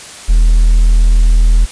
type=tone with hard clipping; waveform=triangle; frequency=40.18 Hz; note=E1; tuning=44 cents flat; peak=-5 dBFS; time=0.28-1.66 s; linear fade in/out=20 ms; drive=4 dB; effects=white hiss -31 dBFS RMS until 1.71 s + resampled to 22050 Hz